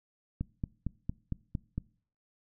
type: click train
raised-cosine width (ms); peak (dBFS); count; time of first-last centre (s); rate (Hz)
5; -20; 7; 0.41-1.78; 4.38
effects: noise-tail reverb RT60 0.5 s tail -23 dB re dry